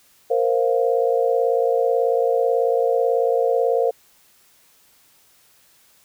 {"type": "chord", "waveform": "sine", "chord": "Bb suspended second", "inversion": "none", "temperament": "just", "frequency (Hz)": [466.2, 524.4, 699.2], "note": ["Bb4", "C5", "F5"], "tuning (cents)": [0, 4, 2], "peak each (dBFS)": [-19, -20, -24], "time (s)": [0.3, 3.91], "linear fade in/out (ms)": 10, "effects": ["white hiss -56 dBFS RMS until 6.04 s"]}